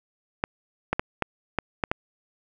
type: clicks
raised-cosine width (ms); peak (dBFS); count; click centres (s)
0.5; -8; 7; 0.439 / 0.93 / 0.995 / 1.223 / 1.587 / 1.838 / 1.915
effects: none